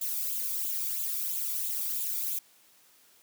violet noise with flanger, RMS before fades -32 dBFS, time 0.01-2.39 s, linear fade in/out 5 ms, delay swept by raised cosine 0.27 to 0.89 ms, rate 3 Hz, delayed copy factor +0.55, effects white hiss -61 dBFS RMS until 3.22 s + high-pass 150 Hz 12 dB/octave

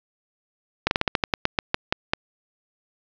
slowing click train, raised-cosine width 0.3 ms, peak -3 dBFS, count 13, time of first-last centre 0.87-2.135 s, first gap 41 ms, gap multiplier 1.16, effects resampled to 16000 Hz + 7-bit

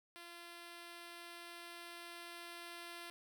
5% pulse tone with level ramp, 343.5 Hz, F4, 29 cents flat, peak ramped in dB -40 to -36 dBFS, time 0.16-3.1 s, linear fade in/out 0 ms, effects none

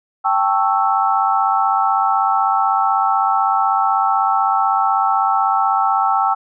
sine chord, A dominant seventh, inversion third, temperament equal, 784 / 880 / 1108.7 / 1318.5 Hz, G5 / A5 / C#6 / E6, 0 / 0 / 0 / 0 cents, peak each -17 / -20 / -22 / -18 dBFS, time 0.24-6.35 s, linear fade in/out 20 ms, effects none

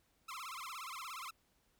sawtooth tone with vibrato, 1174.7 Hz, D6, in tune, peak -40 dBFS, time 0.28-1.31 s, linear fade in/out 10 ms, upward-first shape sine, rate 17 Hz, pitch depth 250 cents each way, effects pink hiss -75 dBFS RMS until 1.79 s

